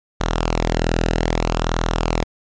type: tone with flanger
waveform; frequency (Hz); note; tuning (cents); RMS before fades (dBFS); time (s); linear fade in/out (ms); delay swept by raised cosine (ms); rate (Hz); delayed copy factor
sawtooth; 41.2; E1; 0; -20; 0.2-2.24; 10; 0.4 to 0.92; 0.63; -0.55
effects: resampled to 16000 Hz + 8-bit